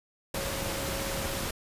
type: tone in noise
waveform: sine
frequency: 547 Hz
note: C#5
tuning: 23 cents flat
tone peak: -38 dBFS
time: 0.34-1.45 s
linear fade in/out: 5 ms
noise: pink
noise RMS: -33 dBFS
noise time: 0.34-1.51 s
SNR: -8 dB
effects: resampled to 32000 Hz